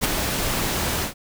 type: noise with ADSR envelope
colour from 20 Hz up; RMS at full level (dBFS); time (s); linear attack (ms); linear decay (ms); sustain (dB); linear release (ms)
pink; -18; 0.01-1.14; 36; 12; -6; 120
effects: none